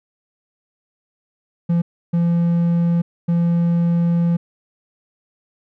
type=tone bursts at uneven times; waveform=triangle; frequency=170.6 Hz; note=F3; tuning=40 cents flat; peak=-12 dBFS; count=3; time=1.69-1.82 / 2.13-3.02 / 3.28-4.37 s; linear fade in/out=10 ms; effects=none